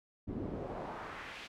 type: noise with band-pass filter sweep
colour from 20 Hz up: brown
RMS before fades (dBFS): -42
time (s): 0.27-1.48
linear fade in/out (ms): 20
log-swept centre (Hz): 210 to 3200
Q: 1.4
effects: none